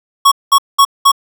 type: tone bursts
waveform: square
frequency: 1108.7 Hz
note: C#6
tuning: in tune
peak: -5 dBFS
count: 4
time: 0.25-1.118 s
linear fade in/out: 10 ms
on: 67 ms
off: 200 ms
effects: none